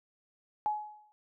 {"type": "tone with exponential decay", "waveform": "sine", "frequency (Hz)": 845, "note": "G#5", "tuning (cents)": 30, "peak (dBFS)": -25, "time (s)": [0.66, 1.12], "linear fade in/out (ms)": 0, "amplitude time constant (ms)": 100, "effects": []}